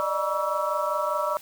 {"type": "tone cluster", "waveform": "sine", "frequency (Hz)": [587, 612, 961, 1135, 1325], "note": ["D5", "D#5", "B5", "C#6", "E6"], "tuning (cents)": [-1, -29, -48, 41, 9], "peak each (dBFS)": -30, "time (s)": [0, 1.37], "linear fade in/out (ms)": 0, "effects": ["white hiss -47 dBFS RMS until 1.41 s"]}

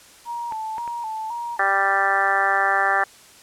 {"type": "tone with vibrato", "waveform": "sine", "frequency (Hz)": 910, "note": "A#5", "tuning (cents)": -42, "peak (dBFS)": -26, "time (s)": [0.25, 1.59], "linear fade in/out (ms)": 50, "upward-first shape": "square", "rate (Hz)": 1.9, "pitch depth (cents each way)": 65}
{"type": "clicks", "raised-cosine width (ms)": 0.5, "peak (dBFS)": -23, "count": 3, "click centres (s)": [0.523, 0.782, 0.877]}
{"type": "harmonic tone", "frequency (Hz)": 196, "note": "G3", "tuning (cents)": 0, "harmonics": [2, 3, 4, 5, 6, 7, 8, 9, 10], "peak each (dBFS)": [-33, -30, -22, -33, -25, -26, -26, -22, -32], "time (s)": [1.59, 3.04], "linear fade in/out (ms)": 5}
{"effects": ["white hiss -48 dBFS RMS until 3.42 s", "low-pass 10000 Hz 12 dB/octave"]}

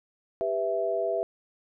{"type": "chord", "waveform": "sine", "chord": "E minor", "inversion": "first", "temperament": "just", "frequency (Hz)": [395.6, 494.4, 659.3], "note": ["G4", "B4", "E5"], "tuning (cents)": [16, 2, 0], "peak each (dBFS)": [-31, -32, -27], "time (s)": [0.41, 1.23], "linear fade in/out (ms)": 0, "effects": []}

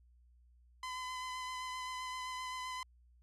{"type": "tone with vibrato", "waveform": "sawtooth", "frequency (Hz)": 1016, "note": "B5", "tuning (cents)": 49, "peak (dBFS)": -36, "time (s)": [0.83, 2.83], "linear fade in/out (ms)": 2, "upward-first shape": "sine", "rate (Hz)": 7.7, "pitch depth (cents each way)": 15, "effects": ["added 60 Hz sine -62 dBFS peak until 3.22 s", "low-pass 8000 Hz 12 dB/octave"]}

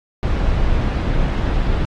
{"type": "noise", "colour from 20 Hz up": "brown", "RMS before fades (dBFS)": -17, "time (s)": [0.23, 1.85], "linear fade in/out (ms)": 0, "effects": ["low-pass 4000 Hz 12 dB/octave", "AAC 32 kbps"]}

